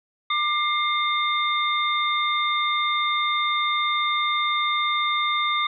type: tone cluster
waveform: sine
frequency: 1193 / 2111 / 3625 Hz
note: D6 / C7 / A#7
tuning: +27 / +15 / -49 cents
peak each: -23 / -26 / -26 dBFS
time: 0.3-5.67 s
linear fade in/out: 5 ms
effects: none